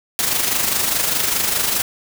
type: noise with amplitude modulation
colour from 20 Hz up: white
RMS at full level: -17 dBFS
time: 0.19-1.82 s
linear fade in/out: 0 ms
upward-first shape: sine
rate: 24.9 Hz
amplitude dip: 50%
effects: none